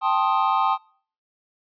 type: chord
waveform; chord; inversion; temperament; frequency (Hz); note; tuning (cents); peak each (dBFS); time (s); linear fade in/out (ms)
triangle; A half-diminished seventh; third; equal with one note detuned; 784 / 880 / 1056.2 / 1244.5; G5 / A5 / C6 / Eb6; 0 / 0 / +16 / 0; -22; 0.01-0.78; 50
effects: noise-tail reverb RT60 0.5 s tail -25 dB re dry + resampled to 11025 Hz